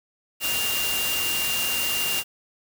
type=tone in noise; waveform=sine; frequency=2794 Hz; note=F7; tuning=in tune; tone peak=-26 dBFS; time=0.4-2.24 s; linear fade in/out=50 ms; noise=white; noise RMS=-27 dBFS; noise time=0.4-2.24 s; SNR=-2 dB; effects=none